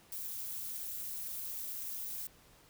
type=noise with amplitude modulation; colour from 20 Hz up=violet; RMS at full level=-37 dBFS; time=0.12-2.27 s; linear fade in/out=2 ms; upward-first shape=sine; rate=216 Hz; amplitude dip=95%; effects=pink hiss -62 dBFS RMS until 2.69 s